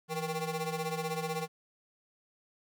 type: ring-modulated tone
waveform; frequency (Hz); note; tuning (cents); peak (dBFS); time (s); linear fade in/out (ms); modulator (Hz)
20% pulse; 315.9; D#4; +26; -25; 0.08-1.48; 50; 150
effects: none